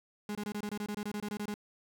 35% pulse tone bursts, 207.7 Hz, G#3, in tune, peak -33 dBFS, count 15, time 0.29-1.541 s, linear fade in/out 2 ms, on 61 ms, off 24 ms, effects none

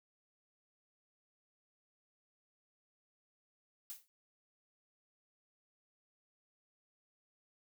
blue noise with exponential decay, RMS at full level -41 dBFS, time 3.9-4.08 s, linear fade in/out 0 ms, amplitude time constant 37 ms, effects none

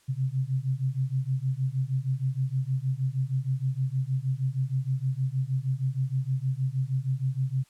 sine beating tone pair, 128.8 / 135.2 Hz, C3 / C#3, -27 / -43 cents, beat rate 6.4 Hz, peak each -28 dBFS, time 0.08-7.64 s, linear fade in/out 20 ms, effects white hiss -63 dBFS RMS until 7.69 s + low-pass 10000 Hz 12 dB/octave

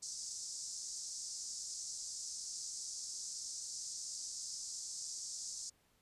pink band-pass noise, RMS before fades -45 dBFS, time 0.02-5.7 s, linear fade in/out 10 ms, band 5000 to 8200 Hz, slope 48 dB/octave, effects pink hiss -73 dBFS RMS until 6.01 s + resampled to 32000 Hz

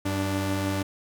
sawtooth tone pair together, 95.77 / 293.7 Hz, G2 / D4, -40 / 0 cents, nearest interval octave + perfect fifth, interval 1940 cents, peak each -24 dBFS, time 0.05-0.83 s, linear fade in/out 10 ms, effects none

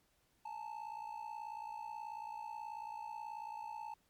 triangle ring-modulated tone, 877 Hz, A5, 6 cents flat, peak -38 dBFS, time 0.45-3.94 s, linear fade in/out 5 ms, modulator 29.2 Hz, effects pink hiss -75 dBFS RMS until 4.09 s + MP3 96 kbps

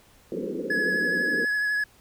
white band-pass noise, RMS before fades -31 dBFS, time 0.32-1.45 s, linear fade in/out 2 ms, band 170 to 520 Hz, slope 96 dB/octave
triangle tone with vibrato, 1688 Hz, G#6, 28 cents sharp, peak -21 dBFS, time 0.7-1.84 s, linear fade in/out 5 ms, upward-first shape triangle, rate 12 Hz, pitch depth 24 cents each way
effects pink hiss -57 dBFS RMS until 2 s

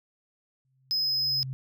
sine tone with exponential growth, 131.7 Hz, C3, 12 cents sharp, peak -30 dBFS, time 0.65-1.53 s, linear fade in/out 0 ms, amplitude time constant 190 ms
triangle tone, 5080 Hz, D#8, 35 cents sharp, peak -23 dBFS, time 0.91-1.43 s, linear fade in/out 0 ms
effects none

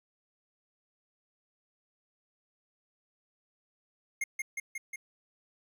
square tone with echo, 2135 Hz, C7, 34 cents sharp, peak -30 dBFS, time 4.21-4.24 s, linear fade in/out 5 ms, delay 180 ms, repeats 4, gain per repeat -2 dB, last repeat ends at 4.96 s, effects resampled to 32000 Hz

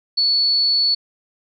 sine tone, 4430 Hz, C#8, 2 cents flat, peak -14 dBFS, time 0.17-0.95 s, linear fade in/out 10 ms, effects none

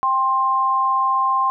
sine tone pair together, 790 / 1054.5 Hz, G5 / C6, +13 / +13 cents, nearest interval perfect fourth, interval 500 cents, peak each -23 / -16 dBFS, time 0.03-1.5 s, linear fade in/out 0 ms, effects none

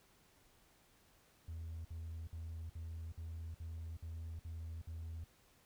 triangle tone bursts, 81.8 Hz, E2, 13 cents flat, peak -40 dBFS, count 9, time 1.48-5.242 s, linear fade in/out 5 ms, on 370 ms, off 54 ms, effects tanh soft clip ceiling -38 dBFS + pink hiss -69 dBFS RMS until 5.65 s

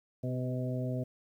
harmonic tone with a mistuned harmonic, 126.7 Hz, B2, 45 cents sharp, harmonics 1 / 2 / 3 / 4 / 5, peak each -33 / -37 / -44 / -42 / -41 dBFS, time 0.23-1.04 s, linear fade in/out 10 ms, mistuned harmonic 3, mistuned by +26 cents, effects 11-bit

